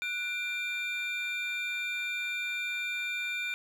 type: tone cluster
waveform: triangle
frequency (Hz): 1477 / 2373 / 3628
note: F#6 / D7 / A#7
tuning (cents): -3 / +17 / -48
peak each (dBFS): -37 / -31 / -39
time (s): 0.02-3.54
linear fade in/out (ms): 0
effects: none